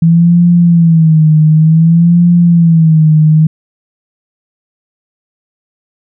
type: tone with vibrato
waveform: sine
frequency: 163.9 Hz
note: E3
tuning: 10 cents flat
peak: -3 dBFS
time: 0.02-3.47 s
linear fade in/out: 5 ms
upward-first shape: sine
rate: 0.55 Hz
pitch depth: 100 cents each way
effects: none